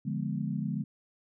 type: chord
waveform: sine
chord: D diminished seventh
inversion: none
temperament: equal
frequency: 146.83 / 174.61 / 207.7 / 246.9 Hz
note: D3 / F3 / Ab3 / Cb4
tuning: 0 / 0 / 0 / 0 cents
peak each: -34 / -36 / -34 / -38 dBFS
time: 0.05-0.84 s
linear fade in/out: 10 ms
effects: none